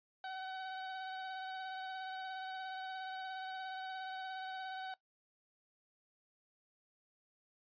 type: tone with vibrato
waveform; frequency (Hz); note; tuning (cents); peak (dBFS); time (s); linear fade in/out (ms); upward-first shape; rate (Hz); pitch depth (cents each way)
30% pulse; 756; F#5; +37; -39; 0.24-4.94; 2; sine; 17; 17
effects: noise-tail reverb RT60 0.1 s tail -20 dB re dry + resampled to 11025 Hz